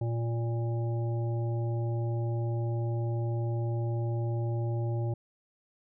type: harmonic tone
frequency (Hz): 116.54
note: A#2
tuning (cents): 0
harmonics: 1 / 3 / 5 / 7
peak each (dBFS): -28 / -38 / -42 / -45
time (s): 0.01-5.14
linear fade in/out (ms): 5
effects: none